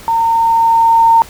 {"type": "tone with level ramp", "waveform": "sine", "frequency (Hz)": 914, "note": "A#5", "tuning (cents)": -34, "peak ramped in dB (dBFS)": [-10, -4], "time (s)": [0.08, 1.22], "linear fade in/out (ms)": 0, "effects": ["pink hiss -35 dBFS RMS until 1.29 s"]}